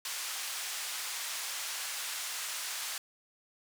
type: band-pass noise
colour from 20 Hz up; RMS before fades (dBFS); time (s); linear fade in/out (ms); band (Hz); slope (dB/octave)
white; -38; 0.05-2.98; 2; 980 to 9000; 12
effects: none